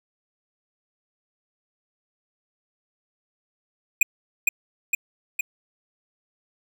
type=tone with echo; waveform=square; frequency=2467 Hz; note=D#7; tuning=15 cents flat; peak=-13 dBFS; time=4.01-4.03 s; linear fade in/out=5 ms; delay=460 ms; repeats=3; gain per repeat=-3 dB; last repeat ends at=5.41 s; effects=none